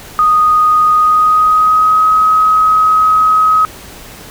sine tone with pitch glide, 1241 to 1268.5 Hz, D#6 to D#6, -5 to +33 cents, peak -6 dBFS, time 0.19-3.65 s, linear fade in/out 0 ms, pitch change +38 cents, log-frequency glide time 0.95-2.08 s, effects pink hiss -33 dBFS RMS until 4.3 s

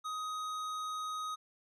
sine tone with hard clipping, 1255 Hz, D#6, 15 cents sharp, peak -38 dBFS, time 0.04-1.36 s, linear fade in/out 20 ms, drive 12 dB, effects none

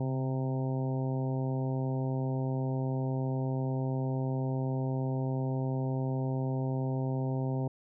harmonic tone with a mistuned harmonic, 131.1 Hz, C3, 4 cents sharp, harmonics 1 / 2 / 3 / 4 / 5 / 6 / 7, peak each -30 / -36 / -40 / -42 / -44 / -46 / -47 dBFS, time 0-7.68 s, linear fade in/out 5 ms, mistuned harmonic 1, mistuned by +37 cents, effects none

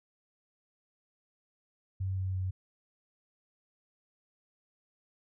sine tone with pitch steps, 95 / 94.13 / 93.26 Hz, F#2 / F#2 / F#2, +46 / +30 / +14 cents, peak -30 dBFS, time 2-2.51 s, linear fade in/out 10 ms, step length 170 ms, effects none

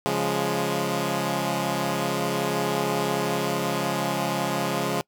10% pulse chord, Db major, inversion none, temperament equal, 138.59 / 174.61 / 207.7 Hz, Db3 / F3 / Ab3, 0 / 0 / 0 cents, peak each -20 dBFS, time 0.06-5.01 s, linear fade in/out 0 ms, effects noise-tail reverb RT60 0.1 s tail -25 dB re dry

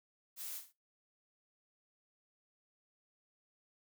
blue noise with echo, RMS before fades -44 dBFS, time 0.36-0.62 s, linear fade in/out 50 ms, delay 55 ms, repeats 2, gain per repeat -10 dB, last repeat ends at 0.73 s, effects noise-tail reverb RT60 0.2 s tail -17 dB re dry

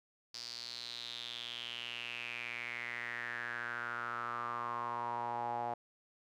sawtooth tone with band-pass filter sweep, 119.1 Hz, A#2, 38 cents sharp, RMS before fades -41 dBFS, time 0.34-5.74 s, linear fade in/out 5 ms, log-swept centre 4900 to 770 Hz, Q 6.6, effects none

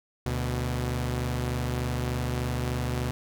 sawtooth tone pair together, 73.42 / 123.47 Hz, D2 / B2, 0 / 0 cents, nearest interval major sixth, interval 900 cents, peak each -27 / -25 dBFS, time 0.26-3.11 s, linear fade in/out 0 ms, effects none

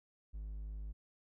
triangle tone, 52 Hz, G#1, 3 cents sharp, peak -39 dBFS, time 0.33-0.93 s, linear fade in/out 20 ms, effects none

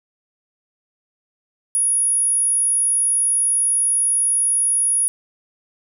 sine tone, 10380 Hz, E9, 28 cents flat, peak -15 dBFS, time 1.75-5.08 s, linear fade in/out 0 ms, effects 8-bit

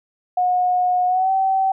sine tone with pitch glide, 725 to 768.1 Hz, F#5 to G5, -35 to -35 cents, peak -15 dBFS, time 0.37-1.72 s, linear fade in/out 5 ms, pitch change +100 cents, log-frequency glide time 1.07-1.31 s, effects none

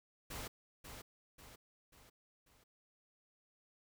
pink noise with echo, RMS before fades -45 dBFS, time 0.3-0.48 s, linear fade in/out 10 ms, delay 540 ms, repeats 4, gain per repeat -6 dB, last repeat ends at 2.64 s, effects none

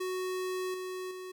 square tone with level steps, 370 Hz, F#4, in tune, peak -33 / -37 / -41 dBFS, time 0-1.32 s, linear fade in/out 10 ms, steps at 0.74 / 1.11 s, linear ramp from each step 2 ms, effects none

